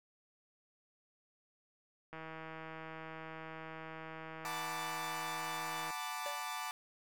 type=click train; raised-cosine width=0.5 ms; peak=-32 dBFS; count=605; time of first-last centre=2.13-5.905 s; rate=160 Hz
type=chord; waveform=sawtooth; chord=B minor seventh; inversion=second; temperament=equal; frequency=740 / 880 / 987.8 / 1174.7 Hz; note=F#5 / A5 / B5 / D6; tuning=0 / 0 / 0 / 0 cents; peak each=-43 / -40 / -44 / -39 dBFS; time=4.45-6.71 s; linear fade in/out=0 ms
type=tone with exponential decay; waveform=square; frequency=579 Hz; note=D5; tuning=25 cents flat; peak=-39 dBFS; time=6.26-6.5 s; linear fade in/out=1 ms; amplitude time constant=51 ms
effects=none